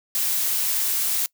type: noise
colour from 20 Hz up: blue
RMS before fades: -23 dBFS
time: 0.15-1.26 s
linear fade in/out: 0 ms
effects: noise-tail reverb RT60 0.1 s tail -23 dB re dry